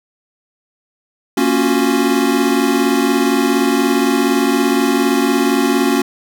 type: chord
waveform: square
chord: Gb major seventh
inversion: first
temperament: equal with one note detuned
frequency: 233.1 / 277.2 / 352.7 / 370 Hz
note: Bb3 / Db4 / F4 / Gb4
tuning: 0 / 0 / +17 / 0 cents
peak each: -19 / -16 / -21 / -20 dBFS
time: 1.37-6.02 s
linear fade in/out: 5 ms
effects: none